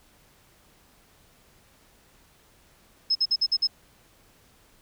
sine tone bursts, 5170 Hz, E8, 34 cents flat, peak -19 dBFS, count 6, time 3.1-3.673 s, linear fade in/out 10 ms, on 53 ms, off 51 ms, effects pink hiss -59 dBFS RMS until 4.81 s

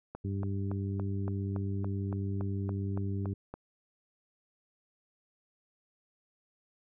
click train, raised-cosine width 1 ms, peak -26 dBFS, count 13, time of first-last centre 0.15-3.54 s, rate 3.54 Hz
harmonic tone, 98.4 Hz, G2, 7 cents sharp, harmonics 1 / 2 / 3 / 4, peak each -32 / -38 / -42 / -44 dBFS, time 0.24-3.34 s, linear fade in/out 10 ms
effects none

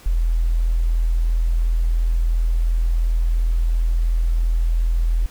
sine tone, 41.44 Hz, E1, 10 cents sharp, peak -15 dBFS, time 0.06-5.26 s, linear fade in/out 0 ms, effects pink hiss -46 dBFS RMS until 5.3 s

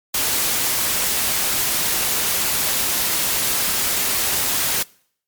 white noise, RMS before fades -20 dBFS, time 0.14-4.83 s, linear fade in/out 5 ms, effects noise-tail reverb RT60 0.6 s tail -24 dB re dry + MP3 96 kbps

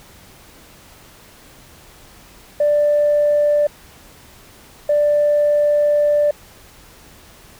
sine tone bursts at uneven times, 589 Hz, D5, 5 cents sharp, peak -11 dBFS, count 2, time 2.6-3.67 / 4.89-6.31 s, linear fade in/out 5 ms, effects tanh soft clip ceiling -8 dBFS + pink hiss -45 dBFS RMS until 7.59 s

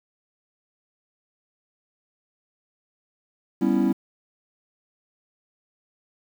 triangle chord, C# half-diminished seventh, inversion second, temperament equal, 196 / 246.9 / 277.2 / 329.6 Hz, G3 / B3 / C#4 / E4, 0 / 0 / 0 / 0 cents, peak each -22 dBFS, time 3.61-3.93 s, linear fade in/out 10 ms, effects 8-bit

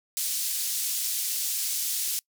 white band-pass noise, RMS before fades -29 dBFS, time 0.17-2.19 s, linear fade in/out 0 ms, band 4300 to 15000 Hz, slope 12 dB/octave, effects noise-tail reverb RT60 0.1 s tail -25 dB re dry

